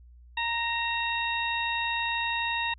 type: harmonic tone with a mistuned harmonic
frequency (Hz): 932.3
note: A#5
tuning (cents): 0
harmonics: 1 / 2 / 3 / 4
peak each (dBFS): -31 / -32 / -32 / -34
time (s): 0.37-2.74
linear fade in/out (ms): 5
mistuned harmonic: 3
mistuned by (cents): -41
effects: added 60 Hz sine -49 dBFS peak until 2.78 s